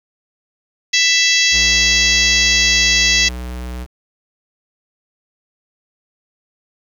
harmonic tone, 662 Hz, E5, 7 cents sharp, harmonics 3 / 4 / 5 / 6 / 7 / 8 / 9 / 10, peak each -17 / -18 / -19 / -20 / -20 / -21 / -22 / -22 dBFS, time 0.93-3.29 s, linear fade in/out 10 ms
square tone, 61.74 Hz, B1, in tune, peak -24 dBFS, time 1.51-3.87 s, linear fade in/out 50 ms
effects 7-bit

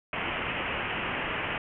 white low-pass noise, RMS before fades -32 dBFS, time 0.13-1.58 s, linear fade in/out 2 ms, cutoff 3000 Hz, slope 96 dB/octave, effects none

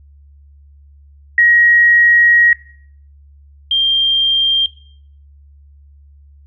sine tone pair in turn, 1894 / 3185 Hz, A#6 / G7, +27 / +27 cents, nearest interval major sixth, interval 900 cents, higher second, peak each -7 / -11 dBFS, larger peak first, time 1.38-2.53 / 3.71-4.66 s, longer first, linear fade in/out 2 ms, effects noise-tail reverb RT60 0.6 s tail -19 dB re dry + added 71 Hz sine -41 dBFS peak until 6.46 s

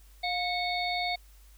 harmonic tone with a mistuned harmonic, 736 Hz, F#5, 9 cents flat, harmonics 1 / 3 / 5 / 6, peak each -31 / -33 / -36 / -37 dBFS, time 0.23-1.16 s, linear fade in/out 10 ms, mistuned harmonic 1, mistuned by -60 cents, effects added 50 Hz sine -52 dBFS peak until 1.57 s + white hiss -62 dBFS RMS until 1.57 s

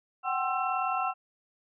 sine tone cluster, 748 / 787 / 1056 / 1334 / 2716 Hz, F#5 / G5 / C6 / E6 / F7, +19 / +7 / +16 / +20 / -49 cents, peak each -31 / -36 / -34 / -31 / -39 dBFS, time 0.23-1.14 s, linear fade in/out 50 ms, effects none

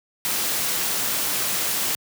white noise, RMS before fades -24 dBFS, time 0.25-1.95 s, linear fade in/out 0 ms, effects high-pass 100 Hz 12 dB/octave

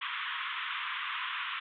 pink band-pass noise, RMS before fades -36 dBFS, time 0.01-1.6 s, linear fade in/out 10 ms, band 1000 to 3500 Hz, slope 96 dB/octave, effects MP3 96 kbps

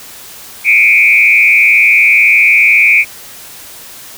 sine tone with frequency modulation, 2336 Hz, D7, 10 cents flat, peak -4 dBFS, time 0.64-3.05 s, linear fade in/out 50 ms, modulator 114 Hz, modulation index 1.4, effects white hiss -32 dBFS RMS until 4.17 s

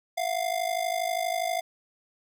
square ring-modulated tone, 698.5 Hz, F5, in tune, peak -24 dBFS, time 0.17-1.61 s, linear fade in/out 10 ms, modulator 26.2 Hz, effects none

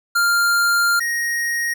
square tone pair in turn, 1396.9 / 1873.9 Hz, F6 / A#6, 0 / +9 cents, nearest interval perfect fourth, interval 509 cents, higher second, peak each -15 / -20 dBFS, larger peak first, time 0.15-1 / 1-1.74 s, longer first, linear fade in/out 10 ms, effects none

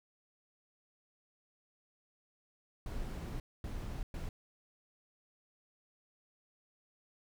brown noise bursts at uneven times, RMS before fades -40 dBFS, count 3, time 2.86-3.4 / 3.64-4.03 / 4.14-4.29 s, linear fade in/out 2 ms, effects none

